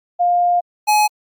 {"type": "tone pair in turn", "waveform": ["sine", "square"], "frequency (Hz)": [705, 843.7], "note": ["F5", "G#5"], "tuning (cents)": [16, 27], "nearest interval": "minor third", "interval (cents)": 311, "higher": "second", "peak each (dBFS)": -12, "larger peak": "neither", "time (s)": [[0.19, 0.61], [0.87, 1.08]], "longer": "first", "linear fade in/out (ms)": 20, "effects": ["Opus 48 kbps"]}